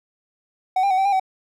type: tone with pitch steps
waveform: triangle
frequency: 750 / 796 / 749 / 773 / 802 / 760 Hz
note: F#5 / G5 / F#5 / G5 / G5 / F#5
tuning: +23 / +26 / +21 / -24 / +39 / +46 cents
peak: -14 dBFS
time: 0.76-1.198 s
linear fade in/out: 5 ms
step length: 73 ms
effects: none